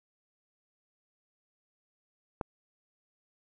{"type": "click", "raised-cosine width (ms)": 1, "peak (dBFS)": -18, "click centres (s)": 2.412, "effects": []}